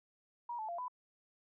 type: tone with pitch steps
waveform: sine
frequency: 954 / 870 / 690 / 997 Hz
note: A#5 / A5 / F5 / B5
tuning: +40 / -20 / -21 / +16 cents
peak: -38 dBFS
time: 0.49-0.882 s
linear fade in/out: 5 ms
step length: 98 ms
effects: none